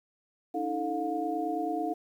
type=tone cluster; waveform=sine; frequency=291.4 / 320.5 / 439.6 / 713 Hz; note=D4 / E4 / A4 / F5; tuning=-13 / -49 / -2 / +36 cents; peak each=-36 / -33 / -37 / -32 dBFS; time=0.54-1.94 s; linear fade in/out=10 ms; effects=10-bit